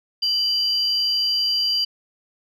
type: tone pair together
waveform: sine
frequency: 2989 / 4748 Hz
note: F#7 / D8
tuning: +17 / +18 cents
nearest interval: minor sixth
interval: 801 cents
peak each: -25 / -18 dBFS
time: 0.22-1.85 s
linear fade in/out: 10 ms
effects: tanh soft clip ceiling -13 dBFS